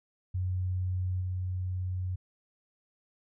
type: tone with level steps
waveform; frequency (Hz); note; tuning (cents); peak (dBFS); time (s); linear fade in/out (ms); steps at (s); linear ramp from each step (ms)
sine; 91.8; F#2; -13; -28 / -30; 0.34-2.16; 10; 1.2; 20
effects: none